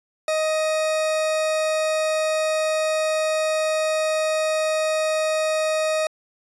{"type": "tone", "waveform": "40% pulse", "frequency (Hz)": 626, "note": "D#5", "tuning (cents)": 10, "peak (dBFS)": -19, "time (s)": [0.28, 6.07], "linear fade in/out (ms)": 2, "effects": ["resampled to 24000 Hz"]}